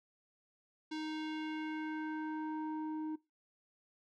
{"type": "tone with low-pass filter sweep", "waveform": "square", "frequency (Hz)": 311.1, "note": "D#4", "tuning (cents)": 0, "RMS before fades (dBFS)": -40, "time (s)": [0.91, 3.16], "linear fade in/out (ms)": 10, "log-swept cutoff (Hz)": [4600, 620], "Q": 1.7, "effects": ["noise-tail reverb RT60 0.2 s tail -20 dB re dry"]}